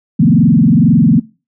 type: tone with frequency modulation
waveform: sine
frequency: 196 Hz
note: G3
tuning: in tune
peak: -5 dBFS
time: 0.19-1.2 s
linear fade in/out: 10 ms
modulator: 22.1 Hz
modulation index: 2.6
effects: noise-tail reverb RT60 0.3 s tail -21 dB re dry